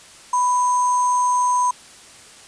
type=tone with sample-and-hold; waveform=sine; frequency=992 Hz; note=B5; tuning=7 cents sharp; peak=-15 dBFS; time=0.33-1.71 s; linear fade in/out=5 ms; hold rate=7350 Hz; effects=white hiss -44 dBFS RMS until 2.47 s + resampled to 22050 Hz